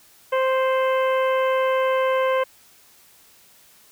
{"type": "harmonic tone with a mistuned harmonic", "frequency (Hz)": 523.3, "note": "C5", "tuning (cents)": 0, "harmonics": [1, 2, 3, 4, 5, 6], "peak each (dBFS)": [-19, -24, -31, -32, -37, -38], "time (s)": [0.32, 2.44], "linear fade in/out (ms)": 10, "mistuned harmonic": 6, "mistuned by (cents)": -33, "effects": ["white hiss -53 dBFS RMS until 3.91 s"]}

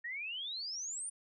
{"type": "exponential sweep", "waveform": "sine", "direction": "up", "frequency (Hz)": [1826, 9397], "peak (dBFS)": -38, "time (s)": [0.04, 1.1], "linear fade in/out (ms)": 10, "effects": []}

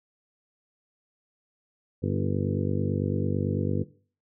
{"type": "harmonic tone with a mistuned harmonic", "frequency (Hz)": 49, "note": "G1", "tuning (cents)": 0, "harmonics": [2, 3, 4, 5, 6, 7, 8, 9, 10], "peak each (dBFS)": [-29, -30, -34, -32, -36, -37, -39, -36, -37], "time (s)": [2.02, 3.84], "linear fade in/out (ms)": 20, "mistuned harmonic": 7, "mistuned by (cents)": -15, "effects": ["noise-tail reverb RT60 0.4 s tail -17 dB re dry"]}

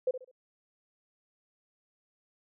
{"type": "tone with echo", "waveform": "sine", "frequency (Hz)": 510, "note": "C5", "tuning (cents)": -44, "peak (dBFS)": -24, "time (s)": [0.07, 0.11], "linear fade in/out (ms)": 5, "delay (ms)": 68, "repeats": 3, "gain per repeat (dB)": -11, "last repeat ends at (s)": 0.314, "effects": []}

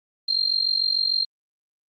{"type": "tone with amplitude modulation", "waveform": "sine", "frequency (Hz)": 4186, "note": "C8", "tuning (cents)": 0, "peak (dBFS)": -16, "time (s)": [0.28, 1.25], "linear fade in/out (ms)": 10, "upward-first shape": "sine", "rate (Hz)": 46.7, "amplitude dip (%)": 85, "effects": ["Opus 24 kbps"]}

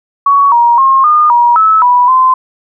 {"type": "tone with pitch steps", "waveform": "sine", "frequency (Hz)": [1121, 946, 1072, 1218, 955, 1301, 982, 1033], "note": ["C#6", "A#5", "C6", "D#6", "A#5", "E6", "B5", "C6"], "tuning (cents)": [19, 25, 42, -37, 42, -23, -10, -22], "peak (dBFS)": -4, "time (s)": [0.26, 2.34], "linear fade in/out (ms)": 5, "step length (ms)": 260, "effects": []}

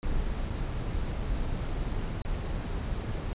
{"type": "noise with dropouts", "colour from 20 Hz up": "brown", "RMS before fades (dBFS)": -31, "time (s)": [0.03, 3.33], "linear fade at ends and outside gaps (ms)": 0, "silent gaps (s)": [[0.499, 0.505], [1.199, 1.203], [2.219, 2.25]], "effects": ["resampled to 8000 Hz"]}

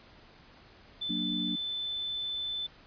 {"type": "tone", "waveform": "sine", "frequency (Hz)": 3520, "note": "A7", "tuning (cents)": 0, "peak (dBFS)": -32, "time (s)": [1.01, 2.67], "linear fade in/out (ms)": 10}
{"type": "chord", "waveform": "sine", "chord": "Gb augmented", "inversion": "none", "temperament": "equal with one note detuned", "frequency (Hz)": [185, 232.4, 293.7], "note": ["Gb3", "Bb3", "D4"], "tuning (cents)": [0, -5, 0], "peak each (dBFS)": -36, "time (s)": [1.09, 1.56], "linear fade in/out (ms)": 10}
{"effects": ["pink hiss -56 dBFS RMS until 2.86 s", "resampled to 11025 Hz"]}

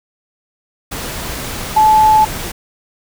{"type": "tone in noise", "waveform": "sine", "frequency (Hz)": 865, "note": "A5", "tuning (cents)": -30, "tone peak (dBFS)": -6, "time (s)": [1.76, 2.25], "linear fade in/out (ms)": 10, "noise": "pink", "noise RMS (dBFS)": -24, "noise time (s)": [0.91, 2.52], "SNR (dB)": 15, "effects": []}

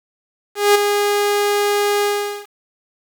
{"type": "tone with ADSR envelope", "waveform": "sawtooth", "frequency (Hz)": 410, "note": "G#4", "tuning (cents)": -22, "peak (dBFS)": -4, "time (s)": [0.55, 2.47], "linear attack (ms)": 200, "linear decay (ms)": 11, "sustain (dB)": -7, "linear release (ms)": 430, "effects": ["7-bit"]}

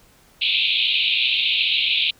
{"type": "band-pass noise", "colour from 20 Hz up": "pink", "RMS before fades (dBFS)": -20, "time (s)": [0.41, 2.11], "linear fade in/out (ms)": 10, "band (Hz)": [2400, 4000], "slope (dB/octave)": 96, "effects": ["pink hiss -54 dBFS RMS until 2.19 s"]}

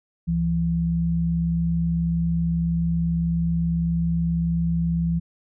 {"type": "tone pair together", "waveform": "sine", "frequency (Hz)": [69.3, 167.61], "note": ["C#2", "E3"], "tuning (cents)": [0, 29], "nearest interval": "octave + minor third", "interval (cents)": 1529, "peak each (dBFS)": [-28, -20], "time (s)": [0.27, 5.2], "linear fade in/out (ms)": 20, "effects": []}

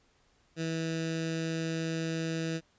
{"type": "tone with notch filter", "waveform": "15% pulse", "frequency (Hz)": 162.8, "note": "E3", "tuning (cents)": -21, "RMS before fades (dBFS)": -33, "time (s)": [0.56, 2.61], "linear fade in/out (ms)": 50, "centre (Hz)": 880, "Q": 0.81, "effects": ["pink hiss -68 dBFS RMS until 2.78 s", "resampled to 16000 Hz"]}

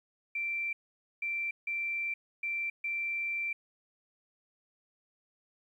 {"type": "tone bursts at uneven times", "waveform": "sine", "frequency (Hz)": 2349, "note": "D7", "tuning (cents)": 0, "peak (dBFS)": -31, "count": 5, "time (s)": [[0.35, 0.73], [1.22, 1.51], [1.67, 2.14], [2.43, 2.7], [2.84, 3.53]], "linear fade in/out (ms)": 5, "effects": ["11-bit"]}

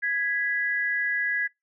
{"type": "tone pair together", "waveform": "sine", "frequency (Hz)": [1661.2, 1975.5], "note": ["G#6", "B6"], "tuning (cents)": [0, 0], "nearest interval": "minor third", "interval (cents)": 300, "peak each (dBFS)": [-25, -28], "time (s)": [0.02, 1.48], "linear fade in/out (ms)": 20, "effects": ["noise-tail reverb RT60 0.2 s tail -24 dB re dry"]}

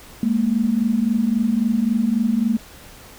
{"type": "tone pair together", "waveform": "sine", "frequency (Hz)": [209.4, 233.1], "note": ["G#3", "A#3"], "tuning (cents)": [15, 0], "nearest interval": "major second", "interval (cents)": 185, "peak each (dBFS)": [-20, -18], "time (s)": [0.23, 2.57], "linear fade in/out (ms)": 2, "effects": ["pink hiss -43 dBFS RMS until 3.18 s"]}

